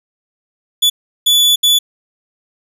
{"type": "tone bursts at uneven times", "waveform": "40% pulse", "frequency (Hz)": 3451, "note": "A7", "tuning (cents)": -34, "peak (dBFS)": -7, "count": 3, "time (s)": [[0.82, 0.9], [1.26, 1.56], [1.63, 1.79]], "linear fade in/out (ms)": 10, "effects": []}